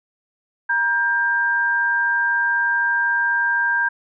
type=tone pair together; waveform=sine; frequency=946.6 / 1592 Hz; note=A#5 / G6; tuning=+26 / +26 cents; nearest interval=major sixth; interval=900 cents; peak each=-24 / -17 dBFS; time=0.69-3.89 s; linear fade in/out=10 ms; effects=none